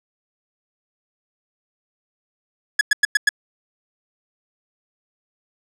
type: tone bursts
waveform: 45% pulse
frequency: 1692 Hz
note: G#6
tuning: 32 cents sharp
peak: -11 dBFS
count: 5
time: 2.79-3.291 s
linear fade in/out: 5 ms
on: 21 ms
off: 99 ms
effects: low-pass 9000 Hz 12 dB/octave